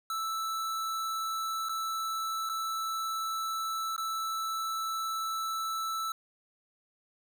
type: tone with dropouts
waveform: square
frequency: 1318.5 Hz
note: E6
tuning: in tune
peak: -32 dBFS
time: 0.1-6.12 s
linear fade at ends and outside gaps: 2 ms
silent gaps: 1.687-1.693 / 2.491-2.496 / 3.964-3.979 s
effects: none